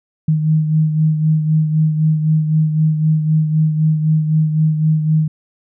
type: beating tone pair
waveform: sine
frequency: 155.56 / 159.46 Hz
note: D#3 / D#3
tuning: 0 / +43 cents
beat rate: 3.9 Hz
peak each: -12 / -21 dBFS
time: 0.28-5.28 s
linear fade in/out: 5 ms
effects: none